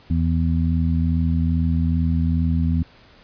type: harmonic tone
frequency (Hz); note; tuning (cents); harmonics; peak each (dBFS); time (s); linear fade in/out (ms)
82.41; E2; 0; 1 / 2 / 3; -19 / -22 / -24; 0.1-2.83; 5
effects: pink hiss -50 dBFS RMS until 3.23 s + resampled to 11025 Hz